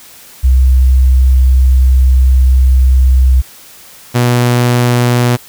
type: tone pair in turn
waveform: sine / sawtooth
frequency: 64.5 / 121.76 Hz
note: C2 / B2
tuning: -24 / -24 cents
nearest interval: major seventh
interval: 1100 cents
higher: second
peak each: -4 dBFS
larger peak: neither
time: 0.43-3.42 / 4.14-5.37 s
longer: first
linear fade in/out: 20 ms
effects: white hiss -37 dBFS RMS until 5.48 s